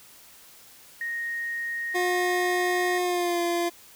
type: tone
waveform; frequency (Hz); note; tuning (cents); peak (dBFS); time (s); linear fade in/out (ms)
sine; 1864.7; A#6; 0; -28; 1.01-2.98; 2
type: tone with pitch glide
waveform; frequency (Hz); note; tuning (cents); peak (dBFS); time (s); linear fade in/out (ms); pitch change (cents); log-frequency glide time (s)
25% pulse; 358.7 to 344.7; F4 to F4; +46 to -23; -20; 1.94-3.7; 20; -69; 3.04-3.41
effects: white hiss -51 dBFS RMS until 3.95 s